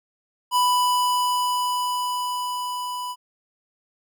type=tone with level ramp; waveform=square; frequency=991 Hz; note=B5; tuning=6 cents sharp; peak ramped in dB=-17 to -29 dBFS; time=0.51-3.16 s; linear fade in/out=50 ms; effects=none